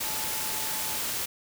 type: tone in noise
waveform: sine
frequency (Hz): 868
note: A5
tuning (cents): -24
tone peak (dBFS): -41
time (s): 0.04-0.98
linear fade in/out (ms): 10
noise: white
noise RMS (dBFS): -31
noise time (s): 0-1.26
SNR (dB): -13
effects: none